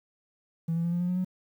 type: tone with pitch steps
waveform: triangle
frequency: 164.81 / 167.88 / 171.02 / 174.21 / 177.46 / 180.77 / 184.14 Hz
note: E3 / E3 / F3 / F3 / F3 / F#3 / F#3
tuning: 0 / +32 / -36 / -4 / +28 / -40 / -8 cents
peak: -22 dBFS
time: 0.68-1.247 s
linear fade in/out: 10 ms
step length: 81 ms
effects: tanh soft clip ceiling -22 dBFS + 10-bit